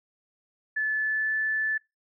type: tone with pitch glide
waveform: sine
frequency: 1734 to 1746.1 Hz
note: A6 to A6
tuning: -26 to -14 cents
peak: -24 dBFS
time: 0.76-1.78 s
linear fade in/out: 10 ms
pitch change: +12 cents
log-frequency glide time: 0.96-1.34 s
effects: noise-tail reverb RT60 0.2 s tail -22 dB re dry